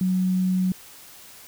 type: tone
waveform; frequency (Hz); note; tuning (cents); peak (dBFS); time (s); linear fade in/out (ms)
sine; 185; F#3; 0; -19; 0.01-0.72; 2
effects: white hiss -46 dBFS RMS until 1.47 s